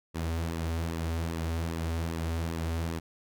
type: tone with flanger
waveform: sawtooth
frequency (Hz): 82.41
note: E2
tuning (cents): 0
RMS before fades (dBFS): -32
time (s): 0.14-3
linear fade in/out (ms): 20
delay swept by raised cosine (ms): 1.3 to 6.1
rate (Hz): 2.5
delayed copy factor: -0.55
effects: none